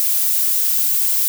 violet noise, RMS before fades -17 dBFS, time 0-1.28 s, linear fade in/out 0 ms, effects none

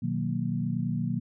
sine chord, B major seventh, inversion none, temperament equal, 123.47 / 155.56 / 185 / 233.1 Hz, B2 / D#3 / F#3 / A#3, 0 / 0 / 0 / 0 cents, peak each -32 dBFS, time 0.02-1.2 s, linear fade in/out 10 ms, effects none

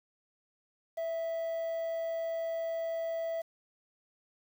triangle tone with quantisation, 659 Hz, E5, 1 cent flat, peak -30 dBFS, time 0.97-3.42 s, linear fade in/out 10 ms, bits 9, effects none

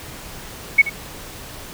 sine tone with echo, 2217 Hz, C#7, in tune, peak -6 dBFS, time 0.78-0.82 s, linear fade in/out 10 ms, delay 79 ms, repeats 1, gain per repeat -15 dB, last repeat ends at 0.899 s, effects pink hiss -36 dBFS RMS until 1.73 s

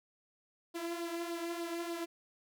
sawtooth tone with flanger, 339.3 Hz, F4, 50 cents flat, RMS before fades -39 dBFS, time 0.74-2.06 s, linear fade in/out 20 ms, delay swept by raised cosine 0.21 to 3.41 ms, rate 3.4 Hz, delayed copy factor +0.55, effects none

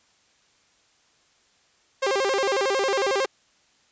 sawtooth tone with vibrato, 460 Hz, A#4, 23 cents flat, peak -17 dBFS, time 2.02-3.26 s, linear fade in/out 10 ms, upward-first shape square, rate 11 Hz, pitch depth 260 cents each way, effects white hiss -62 dBFS RMS until 3.91 s + resampled to 16000 Hz

